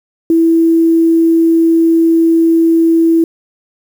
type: tone with quantisation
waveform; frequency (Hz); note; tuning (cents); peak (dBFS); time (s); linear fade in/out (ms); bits
sine; 329.6; E4; 0; -6; 0.3-3.24; 2; 6
effects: none